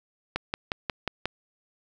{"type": "click train", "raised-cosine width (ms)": 0.3, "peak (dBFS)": -11, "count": 6, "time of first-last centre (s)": [0.36, 1.256], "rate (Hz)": 5.58, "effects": []}